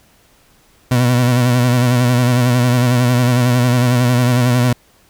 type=tone with vibrato; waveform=30% pulse; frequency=123.47 Hz; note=B2; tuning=in tune; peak=-8 dBFS; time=0.91-4.73 s; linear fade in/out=5 ms; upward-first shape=sine; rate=11 Hz; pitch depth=48 cents each way; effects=pink hiss -52 dBFS RMS until 5.09 s